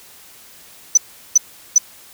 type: tone bursts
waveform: sine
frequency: 5990 Hz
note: F#8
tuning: 20 cents sharp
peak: -4 dBFS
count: 3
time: 0.95-1.782 s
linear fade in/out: 5 ms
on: 24 ms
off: 380 ms
effects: tanh soft clip ceiling -4 dBFS + white hiss -44 dBFS RMS until 2.13 s